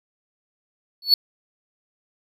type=tone with exponential growth; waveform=triangle; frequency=4422 Hz; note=C#8; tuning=5 cents flat; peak=-6 dBFS; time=1.02-1.14 s; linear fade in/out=2 ms; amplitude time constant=26 ms; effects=none